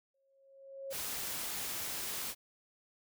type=tone with exponential growth; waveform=sine; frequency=544 Hz; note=C#5; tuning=33 cents flat; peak=-37 dBFS; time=0.14-0.93 s; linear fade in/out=5 ms; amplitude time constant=170 ms
type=noise; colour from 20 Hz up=white; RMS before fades=-39 dBFS; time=0.9-2.35 s; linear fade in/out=50 ms
effects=none